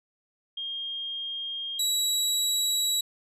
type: tone pair in turn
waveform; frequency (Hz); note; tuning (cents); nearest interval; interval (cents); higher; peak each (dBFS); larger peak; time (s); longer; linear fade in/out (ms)
sine / 25% pulse; 3225 / 3893; G7 / B7; +48 / -26; minor third; 326; second; -31 / -20; second; 0.57-1.79 / 1.79-3.01; neither; 5
effects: resampled to 32000 Hz